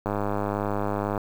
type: click train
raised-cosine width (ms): 1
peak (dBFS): -13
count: 115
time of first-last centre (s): 0.06-1.178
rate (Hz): 102
effects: 7-bit